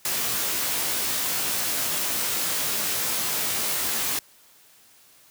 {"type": "noise with comb filter", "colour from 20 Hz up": "white", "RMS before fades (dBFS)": -26, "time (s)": [0.05, 4.19], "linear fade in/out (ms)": 2, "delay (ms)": 18, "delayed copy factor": 1, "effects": ["white hiss -55 dBFS RMS until 5.3 s", "high-pass 80 Hz 12 dB/octave"]}